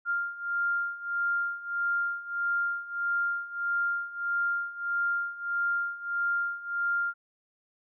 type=beating tone pair; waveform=sine; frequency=1396.9 / 1398.5 Hz; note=F6 / F6; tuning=0 / +2 cents; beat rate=1.6 Hz; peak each=-32 / -29 dBFS; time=0.05-7.14 s; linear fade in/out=50 ms; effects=none